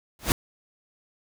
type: noise with exponential growth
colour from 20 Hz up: pink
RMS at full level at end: -17 dBFS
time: 0.19-0.32 s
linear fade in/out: 1 ms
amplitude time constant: 28 ms
effects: none